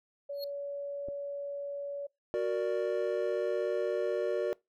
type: tone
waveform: sine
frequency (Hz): 567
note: C#5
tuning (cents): +39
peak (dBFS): -35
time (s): 0.29-2.07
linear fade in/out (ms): 10
type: tone with exponential growth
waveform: square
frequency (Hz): 4300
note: C8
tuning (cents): +47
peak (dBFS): -36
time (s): 0.33-0.44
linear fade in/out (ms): 1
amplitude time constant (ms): 23
type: clicks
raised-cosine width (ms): 2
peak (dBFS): -40 / -31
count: 2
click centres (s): 1.083 / 1.086
type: chord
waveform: triangle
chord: Gb augmented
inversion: none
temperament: equal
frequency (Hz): 370 / 466.2 / 587.3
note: Gb4 / Bb4 / D5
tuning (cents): 0 / 0 / 0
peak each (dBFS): -31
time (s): 2.34-4.53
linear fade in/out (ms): 0
effects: noise-tail reverb RT60 0.2 s tail -24 dB re dry